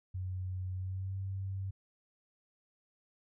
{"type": "tone with pitch glide", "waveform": "sine", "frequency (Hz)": [92.5, 96.37], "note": ["F#2", "G2"], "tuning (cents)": [0, -29], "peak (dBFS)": -35, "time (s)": [0.14, 1.71], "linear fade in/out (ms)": 10, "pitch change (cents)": 71, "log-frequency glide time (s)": [0.74, 1.17], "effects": []}